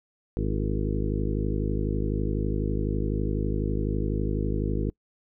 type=harmonic tone with a mistuned harmonic; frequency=52 Hz; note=G#1; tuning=3 cents sharp; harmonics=1 / 2 / 3 / 4 / 5 / 6 / 7 / 8 / 9; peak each=-28 / -31 / -33 / -34 / -35 / -36 / -36 / -37 / -38 dBFS; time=0.37-4.9 s; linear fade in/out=0 ms; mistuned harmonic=7; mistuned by=-44 cents; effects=noise-tail reverb RT60 0.1 s tail -25 dB re dry